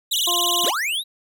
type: tone with vibrato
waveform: sawtooth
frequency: 3394 Hz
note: G#7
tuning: 37 cents sharp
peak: -16 dBFS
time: 0.11-0.71 s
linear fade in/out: 10 ms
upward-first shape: sine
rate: 20 Hz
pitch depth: 280 cents each way
type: harmonic tone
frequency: 349.6 Hz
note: F4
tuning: 2 cents sharp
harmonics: 1 / 2 / 3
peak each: -30 / -28 / -26 dBFS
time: 0.27-0.7 s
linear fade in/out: 5 ms
type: linear sweep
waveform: square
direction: up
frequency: 87.2 to 3950 Hz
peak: -22 dBFS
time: 0.63-1.04 s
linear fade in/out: 50 ms
effects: none